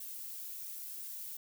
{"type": "noise with flanger", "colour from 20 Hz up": "violet", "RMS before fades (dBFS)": -44, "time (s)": [0, 1.37], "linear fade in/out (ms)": 5, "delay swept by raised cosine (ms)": [1.8, 2.7], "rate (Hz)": 1, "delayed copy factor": 0.5, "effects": []}